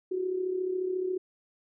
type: tone with amplitude modulation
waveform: sine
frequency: 369.9 Hz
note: F#4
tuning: in tune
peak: -25 dBFS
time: 0.11-1.18 s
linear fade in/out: 10 ms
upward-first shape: sine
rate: 34.2 Hz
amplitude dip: 60%
effects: none

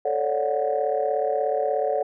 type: chord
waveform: sine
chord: D major seventh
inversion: second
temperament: just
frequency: 440.5 / 550.6 / 587.3 / 734.2 Hz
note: A4 / C#5 / D5 / F#5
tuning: +2 / -12 / 0 / -14 cents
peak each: -26 dBFS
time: 0.05-2.03 s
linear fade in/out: 5 ms
effects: tanh soft clip ceiling -12 dBFS

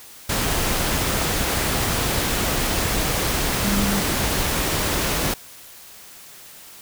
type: tone in noise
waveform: sine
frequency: 200.2 Hz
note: G3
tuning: 37 cents sharp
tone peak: -21 dBFS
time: 3.64-4.01 s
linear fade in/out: 5 ms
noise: pink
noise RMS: -22 dBFS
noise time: 0.29-5.34 s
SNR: -2 dB
effects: white hiss -43 dBFS RMS until 6.81 s

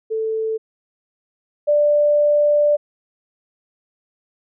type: tone pair in turn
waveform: sine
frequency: 441.7 / 589.6 Hz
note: A4 / D5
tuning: +7 / +7 cents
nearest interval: perfect fourth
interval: 500 cents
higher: second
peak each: -19 / -12 dBFS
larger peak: second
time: 0.1-0.58 / 1.67-2.77 s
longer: second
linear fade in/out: 20 ms
effects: none

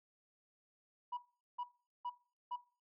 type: tone bursts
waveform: sine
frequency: 974 Hz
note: B5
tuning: 24 cents flat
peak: -36 dBFS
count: 4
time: 1.12-2.562 s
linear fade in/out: 10 ms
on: 53 ms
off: 410 ms
effects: noise-tail reverb RT60 0.4 s tail -18 dB re dry + tanh soft clip ceiling -36 dBFS

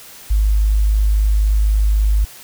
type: tone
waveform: sine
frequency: 51.91 Hz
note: G#1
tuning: in tune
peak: -11 dBFS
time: 0.3-2.25 s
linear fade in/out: 10 ms
effects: white hiss -39 dBFS RMS until 2.43 s

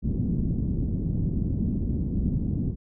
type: low-pass noise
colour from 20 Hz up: white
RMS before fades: -26 dBFS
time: 0.02-2.76 s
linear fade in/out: 50 ms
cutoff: 230 Hz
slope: 24 dB/octave
effects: none

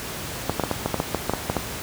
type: clicks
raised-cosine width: 1 ms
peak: -7 dBFS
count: 12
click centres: 0.496 / 0.597 / 0.637 / 0.713 / 0.86 / 0.943 / 1.001 / 1.147 / 1.296 / 1.336 / 1.499 / 1.567 s
effects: pink hiss -32 dBFS RMS until 1.82 s + high-pass 60 Hz 12 dB/octave

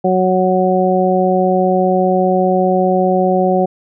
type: harmonic tone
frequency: 185 Hz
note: F#3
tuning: in tune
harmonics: 1 / 2 / 3 / 4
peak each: -16 / -16 / -16 / -16 dBFS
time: 0.04-3.66 s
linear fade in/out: 10 ms
effects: none

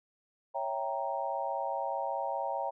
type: chord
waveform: sine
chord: C# diminished seventh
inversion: none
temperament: equal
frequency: 554.4 / 659.3 / 784 / 932.3 Hz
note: C#5 / E5 / G5 / Bb5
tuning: 0 / 0 / 0 / 0 cents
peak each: -37 / -38 / -36 / -36 dBFS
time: 0.54-2.71 s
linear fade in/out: 20 ms
effects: none

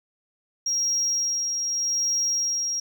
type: tone with tremolo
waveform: sine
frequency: 5620 Hz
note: F8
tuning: 10 cents sharp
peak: -19 dBFS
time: 0.66-2.8 s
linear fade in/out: 5 ms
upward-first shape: sine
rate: 0.83 Hz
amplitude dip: 40%
effects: tanh soft clip ceiling -19 dBFS + 9-bit

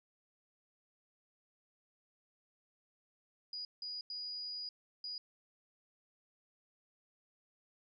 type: tone bursts at uneven times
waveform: sine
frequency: 4905 Hz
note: D#8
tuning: 26 cents flat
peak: -40 dBFS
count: 4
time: 3.53-3.65 / 3.82-4.01 / 4.1-4.69 / 5.04-5.18 s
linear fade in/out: 2 ms
effects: none

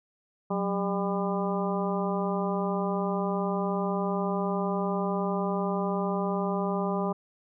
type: harmonic tone with a mistuned harmonic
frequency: 200.3 Hz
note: G3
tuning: 38 cents sharp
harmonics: 1 / 2 / 3 / 4 / 5 / 6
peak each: -29 / -32 / -34 / -35 / -36 / -37 dBFS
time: 0.5-7.13 s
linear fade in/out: 10 ms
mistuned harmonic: 1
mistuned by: -140 cents
effects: none

